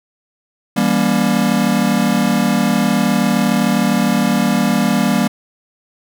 square chord, E diminished seventh, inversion none, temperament just, 164.81 / 197.78 / 237.3 / 284.8 Hz, E3 / G3 / Bb3 / Db4, 0 / +16 / +31 / +47 cents, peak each -23 / -17 / -17 / -23 dBFS, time 0.76-5.28 s, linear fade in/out 10 ms, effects none

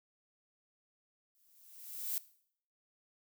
violet noise with exponential growth, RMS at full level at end -34 dBFS, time 1.35-2.18 s, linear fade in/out 0 ms, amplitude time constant 180 ms, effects noise-tail reverb RT60 0.6 s tail -18 dB re dry

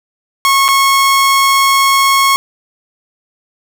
sawtooth tone with dropouts, 1094 Hz, C#6, 23 cents flat, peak -4 dBFS, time 0.45-2.36 s, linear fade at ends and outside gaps 0 ms, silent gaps 0.681-0.687 s, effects none

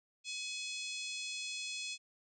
harmonic tone with a mistuned harmonic, 848 Hz, G#5, 36 cents sharp, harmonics 3 / 4 / 5 / 6 / 7 / 8 / 9 / 10, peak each -43 / -45 / -47 / -49 / -50 / -51 / -52 / -53 dBFS, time 0.24-1.98 s, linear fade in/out 50 ms, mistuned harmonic 9, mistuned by -18 cents, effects none

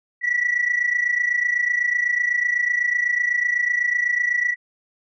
sine tone pair together, 1926 / 1954 Hz, B6 / B6, -44 / -19 cents, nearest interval unison, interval 25 cents, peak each -22 / -19 dBFS, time 0.21-4.56 s, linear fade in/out 50 ms, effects tanh soft clip ceiling -12 dBFS

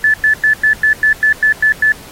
sine tone bursts, 1738 Hz, A6, 22 cents flat, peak -7 dBFS, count 10, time 0.04-1.921 s, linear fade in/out 2 ms, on 99 ms, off 99 ms, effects pink hiss -36 dBFS RMS until 2.11 s + AAC 48 kbps

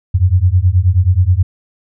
sine beating tone pair, 86.6 / 96 Hz, F2 / G2, -14 / -36 cents, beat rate 9.4 Hz, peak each -11 dBFS, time 0.14-1.43 s, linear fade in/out 10 ms, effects none

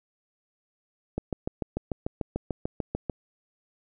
click train, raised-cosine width 2 ms, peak -15 dBFS, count 14, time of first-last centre 1.18-3.097 s, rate 6.78 Hz, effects none

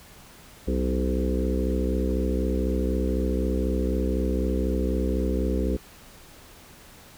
harmonic tone with a mistuned harmonic, 64 Hz, C2, 38 cents flat, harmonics 1 / 3 / 4 / 5 / 6 / 7 / 8, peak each -25 / -30 / -31 / -32 / -33 / -33 / -34 dBFS, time 0.67-5.77 s, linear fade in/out 10 ms, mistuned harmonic 7, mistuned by -39 cents, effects pink hiss -49 dBFS RMS until 7.17 s

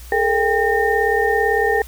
sine tone cluster, 419.1 / 457 / 794 / 1827 Hz, G#4 / A#4 / G5 / A#6, +16 / -34 / +22 / -35 cents, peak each -20 dBFS, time 0.12-1.82 s, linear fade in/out 2 ms, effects added 60 Hz sine -35 dBFS peak until 1.87 s + white hiss -43 dBFS RMS until 1.87 s

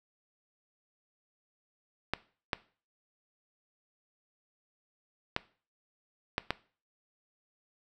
clicks, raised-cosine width 0.3 ms, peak -12 dBFS, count 5, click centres 2.136 / 2.532 / 5.364 / 6.381 / 6.506 s, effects noise-tail reverb RT60 0.4 s tail -19 dB re dry

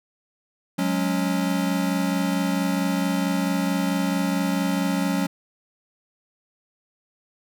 square chord, F# suspended second, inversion none, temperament equal with one note detuned, 183.19 / 207.7 / 277.2 Hz, F#3 / G#3 / C#4, -17 / 0 / 0 cents, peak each -25 / -29 / -26 dBFS, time 0.78-5.27 s, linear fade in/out 10 ms, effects none

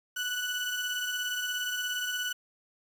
30% pulse tone pair together, 1480 / 2977 Hz, F#6 / F#7, 0 / +10 cents, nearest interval octave, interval 1210 cents, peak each -29 / -33 dBFS, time 0.16-2.33 s, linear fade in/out 10 ms, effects 9-bit

